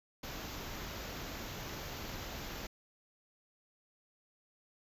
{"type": "band-stop noise", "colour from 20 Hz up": "pink", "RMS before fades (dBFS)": -43, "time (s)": [0.23, 2.67], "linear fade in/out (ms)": 5, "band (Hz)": [7100, 12000], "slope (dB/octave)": 96, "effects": ["resampled to 32000 Hz"]}